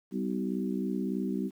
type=harmonic tone with a mistuned harmonic; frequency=63.3 Hz; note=B1; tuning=43 cents sharp; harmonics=3 / 4 / 5 / 6; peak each=-32 / -34 / -36 / -38 dBFS; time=0.11-1.51 s; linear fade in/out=50 ms; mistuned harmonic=3; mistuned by=+43 cents; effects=10-bit